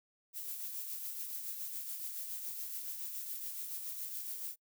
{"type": "noise with tremolo", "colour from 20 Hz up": "violet", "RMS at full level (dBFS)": -40, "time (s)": [0.33, 4.56], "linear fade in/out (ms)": 50, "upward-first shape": "triangle", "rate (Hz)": 7.1, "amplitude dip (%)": 45, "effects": ["noise-tail reverb RT60 0.1 s tail -25 dB re dry"]}